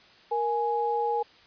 sine tone pair together, 468.4 / 834 Hz, A#4 / G#5, +8 / +7 cents, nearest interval minor seventh, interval 999 cents, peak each -28 / -26 dBFS, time 0.31-1.23 s, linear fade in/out 10 ms, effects white hiss -55 dBFS RMS until 1.46 s + resampled to 11025 Hz

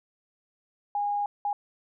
sine tone bursts at uneven times, 819 Hz, G#5, 24 cents flat, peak -25 dBFS, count 2, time 0.95-1.26 / 1.45-1.53 s, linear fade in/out 2 ms, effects none

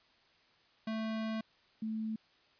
square / sine tone pair in turn, 220.8 / 219.6 Hz, A3 / A3, +6 / -3 cents, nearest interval unison, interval 9 cents, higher first, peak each -35 / -34 dBFS, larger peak second, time 0.87-1.41 / 1.82-2.16 s, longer first, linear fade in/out 5 ms, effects white hiss -67 dBFS RMS until 2.59 s + resampled to 11025 Hz

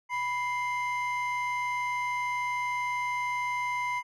triangle tone pair together, 986.7 / 2093 Hz, B5 / C7, -2 / 0 cents, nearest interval octave + minor second, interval 1302 cents, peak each -27 / -30 dBFS, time 0.09-4.03 s, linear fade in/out 50 ms, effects tanh soft clip ceiling -22 dBFS

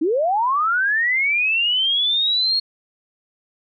sine linear sweep, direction up, 287.6 to 4317 Hz, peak -16 dBFS, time 0.01-2.6 s, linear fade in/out 10 ms, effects none

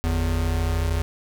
square tone pair together, 49.33 / 82.41 Hz, G1 / E2, +12 / 0 cents, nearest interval major sixth, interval 888 cents, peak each -26 / -23 dBFS, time 0.04-1.02 s, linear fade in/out 0 ms, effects none

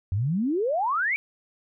sine exponential sweep, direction up, 88.7 to 2364 Hz, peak -22 dBFS, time 0.12-1.16 s, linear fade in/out 0 ms, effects none

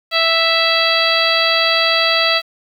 harmonic tone, 659.3 Hz, E5, in tune, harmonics 1 / 2 / 3 / 4 / 5 / 6 / 7, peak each -20 / -20 / -20 / -20 / -20 / -20 / -20 dBFS, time 0.11-2.42 s, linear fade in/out 50 ms, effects 7-bit

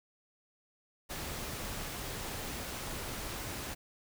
pink noise, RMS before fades -40 dBFS, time 1.09-3.75 s, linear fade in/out 20 ms, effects none

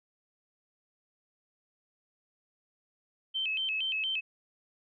sine tone with vibrato, 2835 Hz, F7, 25 cents sharp, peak -29 dBFS, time 3.34-4.21 s, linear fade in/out 20 ms, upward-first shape square, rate 4.3 Hz, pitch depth 160 cents each way, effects none

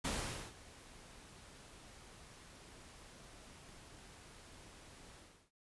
pink noise with ADSR envelope, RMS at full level -37 dBFS, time 0.04-5.51 s, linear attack 11 ms, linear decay 470 ms, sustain -20 dB, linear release 360 ms, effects resampled to 24000 Hz

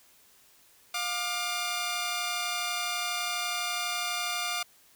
10% pulse tone pair together, 708 / 1190.7 Hz, F5 / D6, +23 / +23 cents, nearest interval major sixth, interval 900 cents, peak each -24 dBFS, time 0.94-4.63 s, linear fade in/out 5 ms, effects white hiss -60 dBFS RMS until 4.95 s

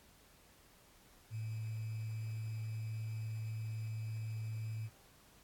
sine tone with sample-and-hold, 110.3 Hz, A2, 5 cents sharp, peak -38 dBFS, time 1.3-4.9 s, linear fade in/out 50 ms, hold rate 2450 Hz, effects pink hiss -64 dBFS RMS until 5.43 s + AAC 64 kbps

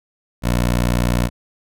15% pulse tone, 60 Hz, B1, 49 cents flat, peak -9 dBFS, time 0.42-1.3 s, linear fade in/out 50 ms, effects none

